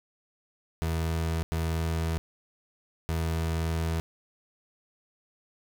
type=tone bursts at uneven times; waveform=30% pulse; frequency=81.8 Hz; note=E2; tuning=13 cents flat; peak=-24 dBFS; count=3; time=0.82-1.43 / 1.52-2.18 / 3.09-4 s; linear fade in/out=0 ms; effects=none